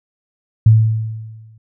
sine tone with exponential decay, 110.5 Hz, A2, 8 cents sharp, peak -3 dBFS, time 0.66-1.58 s, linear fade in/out 5 ms, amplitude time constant 200 ms, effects none

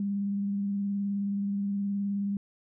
sine tone with vibrato, 200.3 Hz, G3, 38 cents sharp, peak -27 dBFS, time 0-2.37 s, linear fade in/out 2 ms, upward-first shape square, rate 19 Hz, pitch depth 15 cents each way, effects none

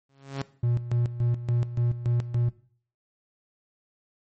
sawtooth tone with exponential growth, 137 Hz, C#3, 20 cents flat, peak -22 dBFS, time 0.09-0.42 s, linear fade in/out 5 ms, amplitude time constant 70 ms
triangle tone with tremolo, 119.8 Hz, A#2, 48 cents sharp, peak -19 dBFS, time 0.63-2.5 s, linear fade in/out 5 ms, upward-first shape square, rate 3.5 Hz, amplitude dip 75%
effects noise-tail reverb RT60 0.5 s tail -18 dB re dry + MP3 32 kbps

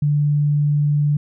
sine tone, 146.83 Hz, D3, in tune, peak -14 dBFS, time 0.02-1.17 s, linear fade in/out 5 ms, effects none

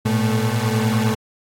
35% pulse tone cluster, 109.7 / 119.5 / 218.1 Hz, A2 / A#2 / A3, -5 / +43 / -15 cents, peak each -20 dBFS, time 0.05-1.15 s, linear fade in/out 10 ms, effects AAC 48 kbps

